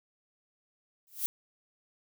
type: noise with exponential growth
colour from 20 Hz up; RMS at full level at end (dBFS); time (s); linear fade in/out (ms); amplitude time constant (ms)
violet; -27; 1.07-1.26; 0; 40
effects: none